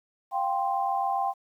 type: chord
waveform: sine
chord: F suspended second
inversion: none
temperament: just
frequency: 698.5 / 785.8 / 1047.7 Hz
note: F5 / G5 / C6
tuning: 0 / +4 / +2 cents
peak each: -32 / -26 / -31 dBFS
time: 0.31-1.34 s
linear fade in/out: 50 ms
effects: 10-bit